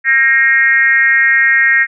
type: tone with frequency modulation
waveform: sine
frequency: 1871 Hz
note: A#6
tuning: 6 cents sharp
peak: -7 dBFS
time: 0.04-1.87 s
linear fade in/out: 50 ms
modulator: 263 Hz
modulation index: 0.98
effects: none